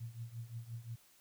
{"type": "tone with tremolo", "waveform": "sine", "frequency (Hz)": 116.2, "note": "A#2", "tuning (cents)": -5, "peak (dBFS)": -39, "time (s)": [0, 0.96], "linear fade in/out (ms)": 10, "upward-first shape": "triangle", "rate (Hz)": 5.7, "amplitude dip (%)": 90, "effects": ["white hiss -66 dBFS RMS until 1.2 s"]}